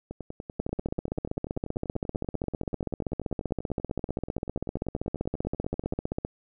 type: two click trains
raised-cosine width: 2 ms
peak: -23 / -15 dBFS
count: 61 / 88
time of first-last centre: 0.11-5.935 / 0.6-6.249 s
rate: 10.3 / 15.4 Hz
effects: none